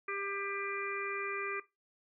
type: harmonic tone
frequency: 397.6 Hz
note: G4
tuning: 25 cents sharp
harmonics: 1 / 3 / 4 / 5 / 6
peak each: -41 / -39 / -45 / -42 / -41 dBFS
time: 0.08-1.6 s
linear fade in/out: 5 ms
effects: noise-tail reverb RT60 0.2 s tail -17 dB re dry